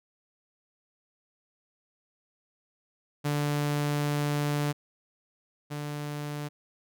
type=tone pair in turn; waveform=sawtooth; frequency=146.4 / 147.2 Hz; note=D3 / D3; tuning=-5 / +4 cents; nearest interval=unison; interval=9 cents; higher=second; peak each=-22 / -29 dBFS; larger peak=first; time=3.24-4.73 / 5.7-6.49 s; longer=first; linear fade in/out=20 ms; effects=none